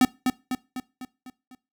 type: tone with echo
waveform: square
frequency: 254.9 Hz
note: C4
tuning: 45 cents flat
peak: -15 dBFS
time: 0.01-0.05 s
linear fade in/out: 2 ms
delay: 250 ms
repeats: 6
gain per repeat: -5 dB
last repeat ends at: 1.55 s
effects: noise-tail reverb RT60 0.3 s tail -21 dB re dry